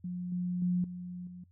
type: tone with level steps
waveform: sine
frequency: 178.7 Hz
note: F3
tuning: 40 cents sharp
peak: -34 / -30 / -26 / -38 / -43 dBFS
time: 0.04-1.44 s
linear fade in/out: 5 ms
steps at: 0.32 / 0.62 / 0.84 / 1.27 s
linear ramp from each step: 2 ms
effects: noise-tail reverb RT60 0.1 s tail -25 dB re dry + added 90 Hz sine -60 dBFS peak until 1.51 s